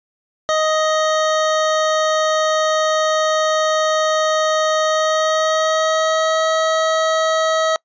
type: tone with pitch glide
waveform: 25% pulse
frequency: 625 to 639.2 Hz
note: D#5 to D#5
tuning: +8 to +47 cents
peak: -11 dBFS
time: 0.49-7.76 s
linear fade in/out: 0 ms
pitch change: +39 cents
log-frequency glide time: 4.84-6.47 s
effects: noise-tail reverb RT60 0.1 s tail -26 dB re dry + resampled to 16000 Hz